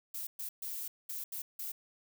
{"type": "noise bursts at uneven times", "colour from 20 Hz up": "violet", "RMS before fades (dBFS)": -40, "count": 6, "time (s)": [[0.14, 0.27], [0.39, 0.49], [0.62, 0.88], [1.09, 1.24], [1.32, 1.42], [1.59, 1.72]], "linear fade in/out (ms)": 5, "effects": []}